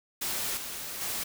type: noise with level steps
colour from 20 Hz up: white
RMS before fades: -32 / -38 / -33 dBFS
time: 0.21-1.24 s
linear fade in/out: 10 ms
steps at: 0.57 / 1.01 s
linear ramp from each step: 2 ms
effects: none